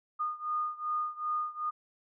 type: beating tone pair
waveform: sine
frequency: 1224 / 1226.6 Hz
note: D#6 / D#6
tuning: -29 / -25 cents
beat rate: 2.6 Hz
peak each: -33 / -35 dBFS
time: 0.19-1.71 s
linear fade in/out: 20 ms
effects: none